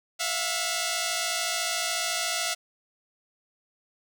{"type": "tone pair together", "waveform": "5% pulse", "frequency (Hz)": [663, 716.9], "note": ["E5", "F5"], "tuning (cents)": [10, 45], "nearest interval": "minor second", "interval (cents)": 135, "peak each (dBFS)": -18, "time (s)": [0.19, 2.55], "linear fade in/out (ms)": 20, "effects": []}